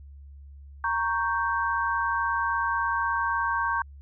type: chord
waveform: sine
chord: G diminished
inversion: first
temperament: equal with one note detuned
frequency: 932.3 / 1108.7 / 1562.6 Hz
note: Bb5 / Db6 / G6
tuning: 0 / 0 / -6 cents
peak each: -28 dBFS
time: 0.84-3.82 s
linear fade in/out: 2 ms
effects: added 70 Hz sine -43 dBFS peak until 4.01 s